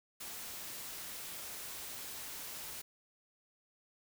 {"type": "noise", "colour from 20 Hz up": "white", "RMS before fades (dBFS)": -45, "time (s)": [0.2, 2.82], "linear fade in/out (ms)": 10, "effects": []}